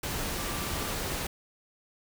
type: tone in noise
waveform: sine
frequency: 1174 Hz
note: D6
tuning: 1 cent flat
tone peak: -44 dBFS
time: 0.38-0.91 s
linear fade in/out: 5 ms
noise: pink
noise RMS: -33 dBFS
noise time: 0.03-1.27 s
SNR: -14 dB
effects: none